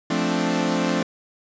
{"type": "chord", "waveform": "sawtooth", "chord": "D minor seventh", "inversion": "first", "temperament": "equal", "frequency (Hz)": [174.61, 220, 261.6, 293.7], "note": ["F3", "A3", "C4", "D4"], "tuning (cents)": [0, 0, 0, 0], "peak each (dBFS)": -22, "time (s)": [0.1, 1.03], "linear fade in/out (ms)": 5, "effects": ["resampled to 16000 Hz"]}